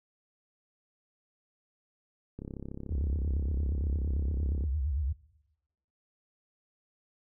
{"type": "click train", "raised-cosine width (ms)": 3, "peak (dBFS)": -27, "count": 77, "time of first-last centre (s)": [2.39, 4.639], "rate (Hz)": 33.8}
{"type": "tone with vibrato", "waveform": "sine", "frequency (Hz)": 70.9, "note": "C#2", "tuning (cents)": 40, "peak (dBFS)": -28, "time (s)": [2.9, 5.13], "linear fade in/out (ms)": 10, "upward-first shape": "sine", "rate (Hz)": 8.7, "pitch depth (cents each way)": 210}
{"effects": ["noise-tail reverb RT60 0.9 s tail -18 dB re dry"]}